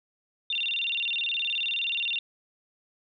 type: tone with vibrato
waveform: sine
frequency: 3158 Hz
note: G7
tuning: 12 cents sharp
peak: -26 dBFS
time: 0.5-2.19 s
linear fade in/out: 2 ms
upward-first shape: square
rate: 19 Hz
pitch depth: 230 cents each way
effects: none